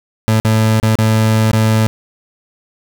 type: tone with dropouts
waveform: 30% pulse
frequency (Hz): 110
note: A2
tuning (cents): 0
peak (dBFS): -7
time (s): 0.28-1.87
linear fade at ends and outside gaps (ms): 0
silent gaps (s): 0.4-0.449 / 0.799-0.829 / 0.954-0.987 / 1.515-1.532
effects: none